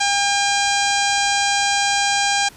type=harmonic tone with a mistuned harmonic; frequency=804 Hz; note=G5; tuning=44 cents sharp; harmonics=1 / 2 / 3 / 4 / 5 / 6 / 7 / 8 / 9 / 10; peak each=-20 / -23 / -25 / -26 / -27 / -28 / -28 / -29 / -30 / -30 dBFS; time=0-2.49 s; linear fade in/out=10 ms; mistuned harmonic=9; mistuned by=-28 cents; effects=pink hiss -45 dBFS RMS until 2.56 s + resampled to 32000 Hz